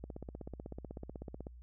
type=click train; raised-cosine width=2 ms; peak=-30 dBFS; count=24; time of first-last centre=0.04-1.469 s; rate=16.1 Hz; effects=added 60 Hz sine -50 dBFS peak until 1.62 s